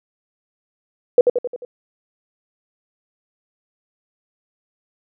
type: tone with echo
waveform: sine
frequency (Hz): 490.6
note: B4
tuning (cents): -12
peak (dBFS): -5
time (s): 1.18-1.21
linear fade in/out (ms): 2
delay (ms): 88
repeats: 5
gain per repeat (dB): -5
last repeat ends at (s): 1.65
effects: none